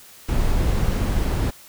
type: noise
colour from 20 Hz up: brown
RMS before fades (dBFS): -20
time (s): 0.28-1.51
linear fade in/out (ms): 10
effects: white hiss -46 dBFS RMS until 1.68 s